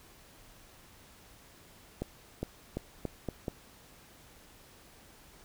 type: accelerating click train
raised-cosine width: 2 ms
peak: -20 dBFS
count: 6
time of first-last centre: 2.02-3.482 s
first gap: 410 ms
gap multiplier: 0.83
effects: pink hiss -57 dBFS RMS until 5.44 s